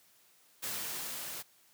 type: noise with level ramp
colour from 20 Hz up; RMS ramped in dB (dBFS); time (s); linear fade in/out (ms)
white; -37 to -42; 0.62-1.43; 20
effects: white hiss -65 dBFS RMS until 1.73 s + high-pass 100 Hz 12 dB/octave